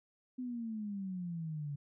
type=exponential sweep; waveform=sine; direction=down; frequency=256.3 to 141 Hz; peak=-37 dBFS; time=0.38-1.76 s; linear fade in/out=10 ms; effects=none